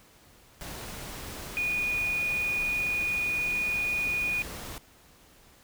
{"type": "tone in noise", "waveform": "sine", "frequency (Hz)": 2459, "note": "D#7", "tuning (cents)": -21, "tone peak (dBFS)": -26, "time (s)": [1.57, 4.42], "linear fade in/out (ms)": 0, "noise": "pink", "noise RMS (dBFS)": -40, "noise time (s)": [0.61, 4.78], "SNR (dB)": 11, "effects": ["pink hiss -57 dBFS RMS until 5.63 s"]}